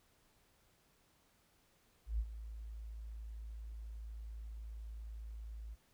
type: tone with ADSR envelope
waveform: sine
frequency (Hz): 55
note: A1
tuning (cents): 0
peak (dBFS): -31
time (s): 2.06-5.76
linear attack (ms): 130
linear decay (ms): 56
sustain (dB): -13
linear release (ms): 31
effects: pink hiss -72 dBFS RMS until 5.93 s